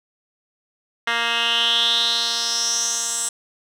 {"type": "tone with band-pass filter sweep", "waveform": "10% pulse", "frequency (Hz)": 233.1, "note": "A#3", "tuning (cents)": 0, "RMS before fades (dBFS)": -21, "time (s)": [1.07, 3.29], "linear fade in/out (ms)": 5, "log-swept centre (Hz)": [2200, 8000], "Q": 5.2, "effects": []}